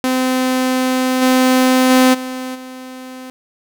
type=tone with level steps; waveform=sawtooth; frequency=257.1 Hz; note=C4; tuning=30 cents flat; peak=-10 / -6 / -4 / -19 / -26 dBFS; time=0.04-3.3 s; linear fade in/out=0 ms; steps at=1.21 / 1.89 / 2.13 / 2.54 s; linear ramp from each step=20 ms; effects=none

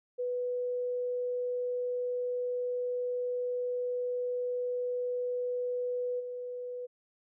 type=tone with level steps; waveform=sine; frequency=493.9 Hz; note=B4; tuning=in tune; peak=-30 / -36 dBFS; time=0.18-6.87 s; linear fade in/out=20 ms; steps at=6.19 s; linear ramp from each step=20 ms; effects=none

